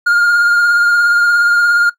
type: tone with vibrato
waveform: triangle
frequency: 1416 Hz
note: F6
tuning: 23 cents sharp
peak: -6 dBFS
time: 0.06-1.9 s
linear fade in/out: 10 ms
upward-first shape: triangle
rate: 17 Hz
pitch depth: 25 cents each way
effects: noise-tail reverb RT60 0.1 s tail -17 dB re dry